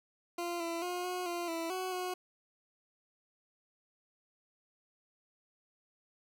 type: tone with pitch steps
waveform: 20% pulse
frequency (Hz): 346 / 336 / 357.1 / 362.3 / 346.6 / 330.9 / 371.4 / 364.4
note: F4 / E4 / F4 / F#4 / F4 / E4 / F#4 / F#4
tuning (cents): -16 / +33 / +39 / -36 / -13 / +7 / +7 / -26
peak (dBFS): -30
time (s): 0.38-2.14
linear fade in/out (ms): 5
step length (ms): 220
effects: none